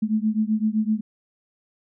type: beating tone pair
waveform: sine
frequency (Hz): 213.1 / 220.9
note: G#3 / A3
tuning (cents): +45 / +7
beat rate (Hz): 7.8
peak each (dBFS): -22 / -23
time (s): 0.02-1.01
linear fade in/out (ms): 10
effects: none